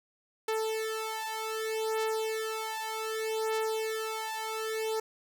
sawtooth beating tone pair, 440 / 440.65 Hz, A4 / A4, 0 / +3 cents, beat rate 0.65 Hz, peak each -30 dBFS, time 0.48-5 s, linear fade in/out 5 ms, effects none

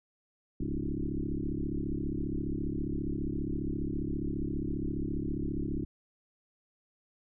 sine tone with frequency modulation, 160 Hz, D#3, 49 cents sharp, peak -30 dBFS, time 0.6-5.85 s, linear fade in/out 5 ms, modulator 34.8 Hz, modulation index 5.3, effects none

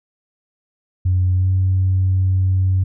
sine tone with pitch glide, 91.5 to 93.75 Hz, F#2 to F#2, -19 to +23 cents, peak -12 dBFS, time 1.05-2.84 s, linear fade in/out 10 ms, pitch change +42 cents, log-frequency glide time 1.35-1.48 s, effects tanh soft clip ceiling -9 dBFS

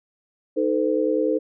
sine chord, A diminished, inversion second, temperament equal with one note detuned, 311.1 / 440 / 510.4 Hz, Eb4 / A4 / C5, 0 / 0 / -43 cents, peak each -23 dBFS, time 0.56-1.39 s, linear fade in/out 20 ms, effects none

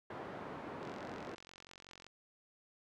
pink band-pass noise, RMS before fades -46 dBFS, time 0.1-1.35 s, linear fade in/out 5 ms, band 200 to 1300 Hz, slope 12 dB/octave
click train, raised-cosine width 0.2 ms, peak -36 dBFS, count 57, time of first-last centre 0.83-2.066 s, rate 45.3 Hz
effects none

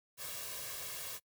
white noise with comb filter, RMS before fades -43 dBFS, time 0.17-1.2 s, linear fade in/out 50 ms, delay 1.8 ms, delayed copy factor +0.65, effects noise-tail reverb RT60 0.1 s tail -26 dB re dry + high-pass 60 Hz 12 dB/octave

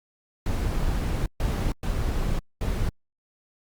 brown noise bursts at uneven times, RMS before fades -25 dBFS, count 4, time 0.46-1.26 / 1.4-1.72 / 1.83-2.39 / 2.61-2.89 s, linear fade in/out 2 ms, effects Opus 48 kbps

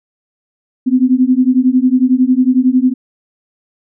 sine beating tone pair, 250 / 261 Hz, B3 / C4, +21 / -4 cents, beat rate 11 Hz, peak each -11 dBFS, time 0.86-2.94 s, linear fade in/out 20 ms, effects none

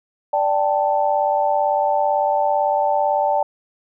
sine chord, D suspended fourth, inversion none, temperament just, 587.3 / 783.1 / 881 Hz, D5 / G5 / A5, 0 / -2 / +2 cents, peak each -20 dBFS, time 0.33-3.43 s, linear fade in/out 5 ms, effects none

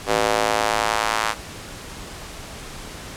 square tone with high-pass filter sweep, 54.7 Hz, A1, 9 cents flat, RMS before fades -21 dBFS, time 0.06-1.35 s, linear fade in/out 50 ms, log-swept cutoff 480 to 1100 Hz, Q 1.4, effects pink hiss -36 dBFS RMS until 3.16 s + low-pass 10000 Hz 12 dB/octave

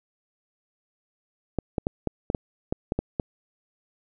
clicks, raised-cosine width 2 ms, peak -11 dBFS, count 10, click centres 1.587 / 1.782 / 1.869 / 2.073 / 2.301 / 2.348 / 2.725 / 2.921 / 2.99 / 3.198 s, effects none

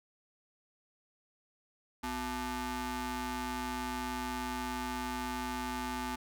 sawtooth ring-modulated tone, 311.1 Hz, D#4, in tune, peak -28 dBFS, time 2.03-6.16 s, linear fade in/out 10 ms, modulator 562 Hz, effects none

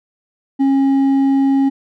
sine tone with hard clipping, 272.4 Hz, C#4, 30 cents flat, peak -12 dBFS, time 0.59-1.7 s, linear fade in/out 20 ms, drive 4 dB, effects none

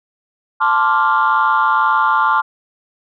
sine chord, D minor seventh, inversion second, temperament equal with one note detuned, 880 / 1046.5 / 1168.6 / 1396.9 Hz, A5 / C6 / D6 / F6, 0 / 0 / -9 / 0 cents, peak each -16 dBFS, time 0.6-2.42 s, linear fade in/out 20 ms, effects tanh soft clip ceiling -5 dBFS

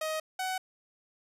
sawtooth tone pair in turn, 628 / 749.2 Hz, D#5 / F#5, +16 / +21 cents, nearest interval minor third, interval 305 cents, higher second, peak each -27 / -27 dBFS, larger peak neither, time 0.01-0.2 / 0.39-0.58 s, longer neither, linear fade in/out 5 ms, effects resampled to 32000 Hz

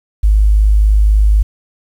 sine tone, 51.91 Hz, G#1, in tune, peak -6 dBFS, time 0.23-1.43 s, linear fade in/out 10 ms, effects 7-bit

